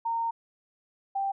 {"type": "tone pair in turn", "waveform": "sine", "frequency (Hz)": [920, 785.6], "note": ["A#5", "G5"], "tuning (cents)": [-23, 4], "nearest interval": "minor third", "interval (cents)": 273, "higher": "first", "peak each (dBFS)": -26, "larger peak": "neither", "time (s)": [[0.05, 0.31], [1.15, 1.32]], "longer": "first", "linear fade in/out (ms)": 10, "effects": []}